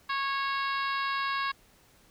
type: harmonic tone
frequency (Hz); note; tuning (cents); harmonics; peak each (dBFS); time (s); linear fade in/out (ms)
550; C#5; -14; 2 / 3 / 4 / 5 / 6 / 7 / 8 / 9; -30 / -34 / -39 / -40 / -45 / -41 / -44 / -46; 0.09-1.52; 10
effects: pink hiss -61 dBFS RMS until 2.1 s